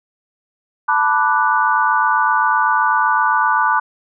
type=chord; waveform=sine; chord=B minor seventh; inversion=third; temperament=equal; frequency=880 / 987.8 / 1174.7 / 1480 Hz; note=A5 / B5 / D6 / F#6; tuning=0 / 0 / 0 / 0 cents; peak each=-18 dBFS; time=0.88-3.8 s; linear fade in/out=10 ms; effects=none